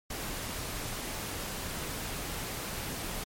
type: noise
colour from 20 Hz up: pink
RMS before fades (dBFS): -37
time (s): 0.1-3.24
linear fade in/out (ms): 5
effects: MP3 64 kbps